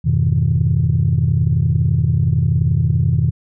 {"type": "chord", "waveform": "sine", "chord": "F half-diminished seventh", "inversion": "none", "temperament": "just", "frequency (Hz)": [87.31, 104.77, 125.72, 157.15], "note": ["F2", "Ab2", "Cb3", "Eb3"], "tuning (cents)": [0, 16, 31, 18], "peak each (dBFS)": [-18, -20, -16, -17], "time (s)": [0.04, 3.31], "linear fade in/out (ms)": 20, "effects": ["tanh soft clip ceiling -5 dBFS"]}